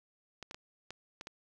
clicks, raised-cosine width 0.2 ms, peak -26 dBFS, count 6, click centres 0.427 / 0.511 / 0.545 / 0.906 / 1.211 / 1.271 s, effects none

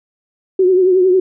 sine tone with vibrato, 370 Hz, F#4, in tune, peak -8 dBFS, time 0.59-1.2 s, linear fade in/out 5 ms, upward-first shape triangle, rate 11 Hz, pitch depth 69 cents each way, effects none

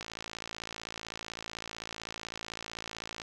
click train, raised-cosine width 0.2 ms, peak -21 dBFS, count 180, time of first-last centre 0.01-3.218 s, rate 55.8 Hz, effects none

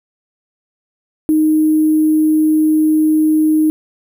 sine tone with sample-and-hold, 310.2 Hz, D#4, 5 cents flat, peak -9 dBFS, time 1.29-3.7 s, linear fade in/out 0 ms, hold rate 11025 Hz, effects none

